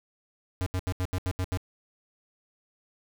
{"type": "tone bursts", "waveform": "square", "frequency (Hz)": 92.1, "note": "F#2", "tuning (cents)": -7, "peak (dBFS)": -27, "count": 8, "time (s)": [0.61, 1.573], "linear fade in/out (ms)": 0, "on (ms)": 53, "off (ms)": 77, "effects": []}